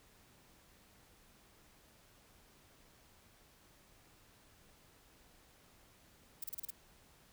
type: noise bursts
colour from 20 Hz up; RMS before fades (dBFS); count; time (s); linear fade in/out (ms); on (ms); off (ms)
violet; -41; 6; 6.42-6.705; 5; 20; 33
effects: pink hiss -65 dBFS RMS until 7.32 s